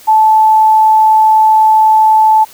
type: tone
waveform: sine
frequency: 872 Hz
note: A5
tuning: 16 cents flat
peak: -4 dBFS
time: 0.07-2.45 s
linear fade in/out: 20 ms
effects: white hiss -38 dBFS RMS until 2.53 s